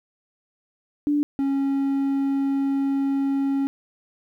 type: tone pair in turn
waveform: sine / triangle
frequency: 292.3 / 274.9 Hz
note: D4 / C#4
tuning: -8 / -14 cents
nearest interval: minor second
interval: 106 cents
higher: first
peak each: -18 / -18 dBFS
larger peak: neither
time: 1.07-1.23 / 1.39-3.67 s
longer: second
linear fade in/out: 0 ms
effects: 10-bit